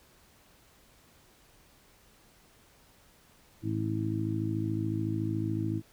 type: harmonic tone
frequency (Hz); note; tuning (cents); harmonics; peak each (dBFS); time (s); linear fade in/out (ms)
53.8; A1; -38; 2 / 3 / 4 / 5 / 6; -32 / -38 / -39 / -38 / -33; 3.62-5.82; 50
effects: pink hiss -61 dBFS RMS until 5.92 s